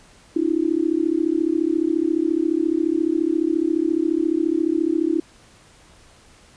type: tone with amplitude modulation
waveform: sine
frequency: 324.3 Hz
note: E4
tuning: 28 cents flat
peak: -13 dBFS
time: 0.36-5.2 s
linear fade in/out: 5 ms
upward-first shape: sine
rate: 34.4 Hz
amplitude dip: 100%
effects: pink hiss -51 dBFS RMS until 6.56 s + resampled to 22050 Hz